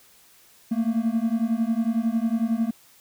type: beating tone pair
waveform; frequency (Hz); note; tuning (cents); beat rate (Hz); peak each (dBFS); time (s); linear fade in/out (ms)
triangle; 222.4 / 233.4; A3 / A#3; +19 / +2; 11; -22; 0.71-2.71; 10
effects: white hiss -55 dBFS RMS until 3 s